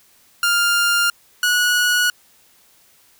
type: tone pair in turn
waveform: sawtooth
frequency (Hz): 1400 / 1461.6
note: F6 / F#6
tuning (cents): +4 / -22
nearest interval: minor second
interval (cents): 74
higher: second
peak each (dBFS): -11 / -11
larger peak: neither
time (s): 0.43-1.1 / 1.43-2.1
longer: neither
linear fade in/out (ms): 2
effects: white hiss -54 dBFS RMS until 3.19 s